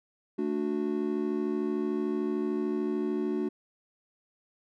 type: chord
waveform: triangle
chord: D major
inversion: second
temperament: just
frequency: 220.2 / 293.7 / 367.1 Hz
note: A3 / D4 / F#4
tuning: +2 / 0 / -14 cents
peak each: -31 / -30 / -29 dBFS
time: 0.38-3.49 s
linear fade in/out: 10 ms
effects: none